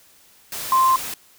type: tone in noise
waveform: sine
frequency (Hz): 1046.5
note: C6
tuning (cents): 0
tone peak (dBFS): -13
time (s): 0.72-0.96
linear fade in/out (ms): 2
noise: white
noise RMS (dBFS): -30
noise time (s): 0.52-1.14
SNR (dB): +14
effects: white hiss -53 dBFS RMS until 1.38 s